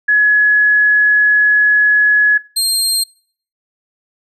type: tone pair in turn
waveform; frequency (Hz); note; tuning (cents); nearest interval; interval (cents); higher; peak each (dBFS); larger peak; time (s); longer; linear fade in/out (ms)
sine / 25% pulse; 1691 / 4195; G#6 / C8; +31 / +4; octave + major third; 1573; second; -8; neither; 0.08-2.38 / 2.56-3.04; first; 10
effects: noise-tail reverb RT60 0.5 s tail -22 dB re dry